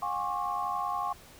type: tone cluster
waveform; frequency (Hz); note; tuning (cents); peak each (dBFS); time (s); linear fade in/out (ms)
sine; 719 / 813 / 1083 / 1154; F#5 / G#5 / C#6 / D6; -50 / -37 / -41 / -31; -36 / -35 / -32 / -38; 0.02-1.13; 5
effects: pink hiss -53 dBFS RMS until 1.39 s